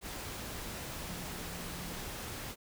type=tone in noise; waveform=sine; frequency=175.2 Hz; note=F3; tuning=6 cents sharp; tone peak=-46 dBFS; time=1.04-2 s; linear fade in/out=50 ms; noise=pink; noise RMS=-42 dBFS; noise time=0.01-2.56 s; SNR=-7 dB; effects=none